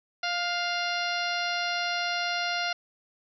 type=harmonic tone with a mistuned harmonic; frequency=698.5 Hz; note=F5; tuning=in tune; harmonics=1 / 2 / 3 / 4 / 5 / 6 / 7 / 8; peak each=-32 / -32 / -35 / -35 / -40 / -36 / -39 / -41 dBFS; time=0.23-2.73 s; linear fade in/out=5 ms; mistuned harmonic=2; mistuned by=+22 cents; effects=none